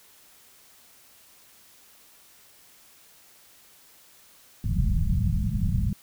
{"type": "low-pass noise", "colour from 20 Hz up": "pink", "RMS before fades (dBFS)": -24, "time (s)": [4.64, 5.93], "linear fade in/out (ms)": 2, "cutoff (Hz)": 210, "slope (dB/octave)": 96, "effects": ["white hiss -55 dBFS RMS until 6.02 s"]}